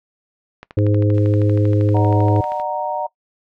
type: click train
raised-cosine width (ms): 0.2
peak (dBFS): -14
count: 26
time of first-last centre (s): 0.63-2.599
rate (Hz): 12.7
type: harmonic tone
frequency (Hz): 103.83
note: G#2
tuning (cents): 0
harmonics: 1 / 3 / 4 / 5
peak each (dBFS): -14 / -20 / -24 / -24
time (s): 0.77-2.41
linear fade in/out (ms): 5
type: noise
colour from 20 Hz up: violet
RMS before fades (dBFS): -29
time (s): 1.14-2.62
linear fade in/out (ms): 2
type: chord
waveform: sine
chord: D augmented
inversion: none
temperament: equal with one note detuned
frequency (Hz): 600.4 / 740 / 932.3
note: D5 / F#5 / A#5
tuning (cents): +38 / 0 / 0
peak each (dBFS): -25 / -24 / -23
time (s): 1.94-3.07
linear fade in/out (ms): 10
effects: noise-tail reverb RT60 0.1 s tail -20 dB re dry + low-pass 2000 Hz 12 dB/octave